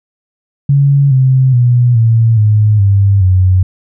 sine tone with pitch steps, 140.3 / 130.9 / 122.14 / 113.96 / 106.33 / 99.21 / 92.56 Hz, C#3 / C3 / B2 / A#2 / G#2 / G2 / F#2, +21 / +1 / -19 / -39 / +41 / +21 / +1 cents, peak -5 dBFS, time 0.69-3.63 s, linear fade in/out 5 ms, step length 420 ms, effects none

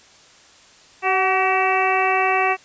harmonic tone with a mistuned harmonic, 380.9 Hz, G4, 50 cents flat, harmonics 1 / 2 / 3 / 4 / 5 / 6 / 7, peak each -24 / -20 / -23 / -31 / -25 / -26 / -24 dBFS, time 1.02-2.57 s, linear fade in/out 50 ms, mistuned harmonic 2, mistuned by -31 cents, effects white hiss -49 dBFS RMS until 2.64 s + resampled to 16000 Hz

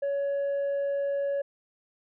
sine tone, 561 Hz, C#5, 21 cents sharp, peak -23 dBFS, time 0.02-1.42 s, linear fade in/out 10 ms, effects tanh soft clip ceiling -25 dBFS

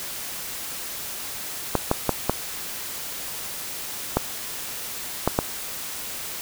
clicks, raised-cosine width 1 ms, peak -4 dBFS, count 7, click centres 1.753 / 1.914 / 2.093 / 2.296 / 4.17 / 5.276 / 5.389 s, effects white hiss -33 dBFS RMS until 6.41 s

